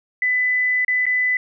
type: tone with dropouts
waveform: sine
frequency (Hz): 2000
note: B6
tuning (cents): +21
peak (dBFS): -16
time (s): 0.22-1.37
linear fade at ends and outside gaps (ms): 2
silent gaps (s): 0.848-0.881 / 1.056-1.065
effects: none